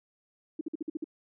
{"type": "tone bursts", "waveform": "sine", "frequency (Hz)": 314, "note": "D#4", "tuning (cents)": 16, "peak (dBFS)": -30, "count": 7, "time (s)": [0.59, 1.043], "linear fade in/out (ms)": 5, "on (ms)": 21, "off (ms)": 51, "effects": []}